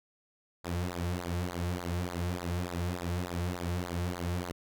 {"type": "tone with flanger", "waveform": "sawtooth", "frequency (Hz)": 88, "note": "F2", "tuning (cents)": 14, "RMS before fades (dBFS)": -34, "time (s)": [0.64, 4.52], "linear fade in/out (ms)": 10, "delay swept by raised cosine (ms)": [0.34, 4.14], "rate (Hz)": 3.4, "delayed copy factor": -0.9, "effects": []}